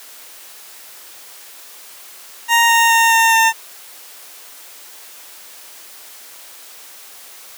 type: tone with pitch steps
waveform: 20% pulse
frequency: 932.3 / 924.8 / 917.3 / 910 / 902.6 Hz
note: A#5 / A#5 / A#5 / A#5 / A5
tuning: 0 / -14 / -28 / -42 / +44 cents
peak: -5 dBFS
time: 2.48-3.53 s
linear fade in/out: 50 ms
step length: 210 ms
effects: white hiss -39 dBFS RMS until 7.57 s + high-pass 400 Hz 12 dB/octave